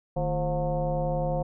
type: tone with frequency modulation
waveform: sine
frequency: 340.4 Hz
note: F4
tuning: 44 cents flat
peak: -24 dBFS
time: 0.16-1.43 s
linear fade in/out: 10 ms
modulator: 188 Hz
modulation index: 2.1
effects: none